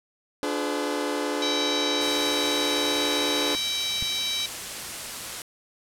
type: chord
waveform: sawtooth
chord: D diminished seventh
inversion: none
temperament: just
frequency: 293.7 / 352.4 / 422.9 / 507.5 Hz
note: D4 / F4 / Ab4 / Cb5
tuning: 0 / +16 / +31 / +47 cents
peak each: -25 / -31 / -27 / -28 dBFS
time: 0.43-3.55 s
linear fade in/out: 0 ms
type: harmonic tone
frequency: 774 Hz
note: G5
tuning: 22 cents flat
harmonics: 3 / 4 / 5 / 6 / 7 / 8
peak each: -36 / -35 / -27 / -38 / -36 / -38 dBFS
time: 1.42-4.46 s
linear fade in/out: 2 ms
type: noise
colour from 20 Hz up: white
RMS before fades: -34 dBFS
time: 2.01-5.42 s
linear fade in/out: 2 ms
type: click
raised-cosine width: 5 ms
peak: -22 dBFS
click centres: 4.025 s
effects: low-pass 11000 Hz 12 dB/octave